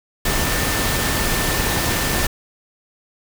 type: tone in noise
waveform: sine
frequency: 1787 Hz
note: A6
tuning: 26 cents sharp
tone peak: -29 dBFS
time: 0.25-2.27 s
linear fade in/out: 5 ms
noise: pink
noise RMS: -20 dBFS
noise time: 0.25-2.27 s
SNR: -12 dB
effects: none